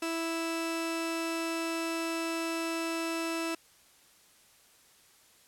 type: tone pair together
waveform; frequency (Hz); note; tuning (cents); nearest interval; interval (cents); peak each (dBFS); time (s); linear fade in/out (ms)
sawtooth; 329.6 / 1318.4; E4 / E6; 0 / 0; 2 octaves; 2400; -28 / -32; 0.02-3.55; 5
effects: white hiss -61 dBFS RMS until 5.47 s + low-pass 12000 Hz 12 dB/octave